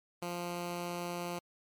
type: tone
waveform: 10% pulse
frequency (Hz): 174.61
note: F3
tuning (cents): 0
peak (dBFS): -28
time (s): 0.22-1.39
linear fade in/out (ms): 5
effects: MP3 96 kbps